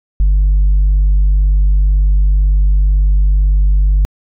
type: tone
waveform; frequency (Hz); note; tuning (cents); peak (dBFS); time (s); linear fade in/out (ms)
sine; 49; G1; 0; -5; 0.2-4.05; 0
effects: tanh soft clip ceiling -6 dBFS